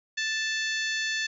harmonic tone, 880 Hz, A5, in tune, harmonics 2 / 3 / 4 / 5 / 6 / 7 / 8, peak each -29 / -35 / -35 / -36 / -43 / -39 / -45 dBFS, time 0.17-1.27 s, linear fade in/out 10 ms, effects none

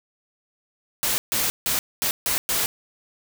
white noise bursts at uneven times, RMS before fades -23 dBFS, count 6, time 1.03-1.18 / 1.32-1.5 / 1.66-1.79 / 2.02-2.11 / 2.26-2.38 / 2.49-2.66 s, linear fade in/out 0 ms, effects none

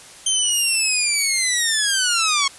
10% pulse linear sweep, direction down, 3137 to 1085 Hz, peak -8 dBFS, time 0.26-2.48 s, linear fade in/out 5 ms, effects white hiss -42 dBFS RMS until 2.58 s + resampled to 24000 Hz

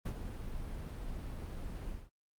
brown noise with ADSR envelope, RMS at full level -33 dBFS, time 0.05-2.1 s, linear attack 15 ms, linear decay 64 ms, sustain -8 dB, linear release 200 ms, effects Opus 32 kbps

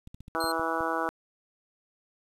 clicks, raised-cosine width 5 ms, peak -32 dBFS, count 7, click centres 0.074 / 0.145 / 0.206 / 0.281 / 0.442 / 0.596 / 0.807 s
harmonic tone, 163.5 Hz, E3, 14 cents flat, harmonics 2 / 3 / 4 / 5 / 6 / 7 / 8 / 9, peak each -35 / -35 / -35 / -35 / -35 / -35 / -35 / -35 dBFS, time 0.35-1.09 s, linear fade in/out 0 ms
sawtooth tone, 4186 Hz, C8, in tune, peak -30 dBFS, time 0.4-0.52 s, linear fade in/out 5 ms
effects resampled to 32000 Hz + 9-bit

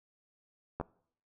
clicks, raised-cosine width 1 ms, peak -21 / -22 dBFS, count 2, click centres 0.8 / 0.812 s, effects noise-tail reverb RT60 0.6 s tail -22 dB re dry

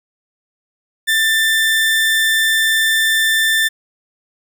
30% pulse tone, 1779 Hz, A6, 19 cents sharp, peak -10 dBFS, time 1.07-3.69 s, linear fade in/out 20 ms, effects none

